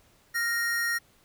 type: tone pair together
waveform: square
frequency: 1396.9 / 1864.6 Hz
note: F6 / A#6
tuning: 0 / 0 cents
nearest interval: perfect fourth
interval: 500 cents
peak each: -34 / -27 dBFS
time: 0.34-0.99 s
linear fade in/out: 20 ms
effects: pink hiss -62 dBFS RMS until 1.24 s